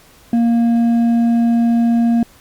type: tone with hard clipping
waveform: sine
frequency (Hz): 233.6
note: A#3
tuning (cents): +4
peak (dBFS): -12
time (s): 0.33-2.23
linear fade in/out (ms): 2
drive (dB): 4
effects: pink hiss -47 dBFS RMS until 2.4 s + Opus 48 kbps